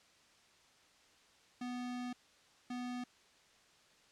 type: tone bursts at uneven times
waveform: square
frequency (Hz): 246.9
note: B3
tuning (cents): 0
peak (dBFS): -40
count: 2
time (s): 1.61-2.13 / 2.7-3.04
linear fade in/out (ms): 5
effects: white hiss -66 dBFS RMS until 4.11 s + low-pass 6000 Hz 12 dB/octave